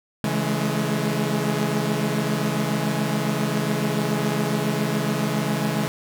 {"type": "chord", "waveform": "sawtooth", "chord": "A major seventh", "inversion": "first", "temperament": "equal with one note detuned", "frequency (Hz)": [138.59, 164.81, 207.7, 214.9], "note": ["C#3", "E3", "G#3", "A3"], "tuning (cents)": [0, 0, 0, -41], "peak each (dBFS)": -23, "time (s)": [0.24, 5.88], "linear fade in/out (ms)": 0, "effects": []}